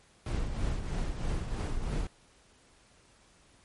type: noise with tremolo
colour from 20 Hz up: brown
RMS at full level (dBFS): -29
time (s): 0.26-2.07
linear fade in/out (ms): 2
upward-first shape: triangle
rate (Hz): 3.1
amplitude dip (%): 60
effects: pink hiss -62 dBFS RMS until 3.64 s + MP3 48 kbps